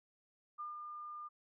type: tone with ADSR envelope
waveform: sine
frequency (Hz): 1205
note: D6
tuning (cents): +44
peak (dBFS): -40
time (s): 0.58-1.29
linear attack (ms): 23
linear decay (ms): 150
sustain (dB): -4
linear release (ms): 22
effects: none